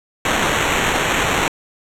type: noise with sample-and-hold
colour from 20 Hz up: white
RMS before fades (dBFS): -18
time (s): 0.25-1.48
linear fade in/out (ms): 2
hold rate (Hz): 4900
effects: low-pass 10000 Hz 12 dB/octave